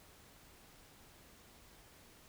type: silence
effects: pink hiss -61 dBFS RMS until 2.28 s